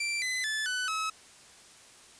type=tone with pitch steps; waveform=sawtooth; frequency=2349 / 2021 / 1739.5 / 1497 / 1288.2 Hz; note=D7 / B6 / A6 / F#6 / E6; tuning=0 / +39 / -20 / +20 / -40 cents; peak=-26 dBFS; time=0-1.1 s; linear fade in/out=5 ms; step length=220 ms; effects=white hiss -54 dBFS RMS until 2.19 s + resampled to 22050 Hz